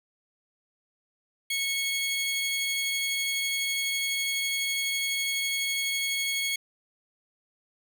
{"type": "tone pair together", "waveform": "sawtooth", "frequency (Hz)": [2200, 3294], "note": ["C#7", "G#7"], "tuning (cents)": [-14, -15], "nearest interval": "perfect fifth", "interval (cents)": 699, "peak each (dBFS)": [-25, -28], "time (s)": [1.5, 6.56], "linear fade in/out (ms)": 5, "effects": []}